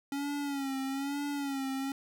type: tone with vibrato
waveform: square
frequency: 277.2 Hz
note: C#4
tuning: in tune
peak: -33 dBFS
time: 0.12-1.92 s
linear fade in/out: 2 ms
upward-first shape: sine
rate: 1.1 Hz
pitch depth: 65 cents each way
effects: none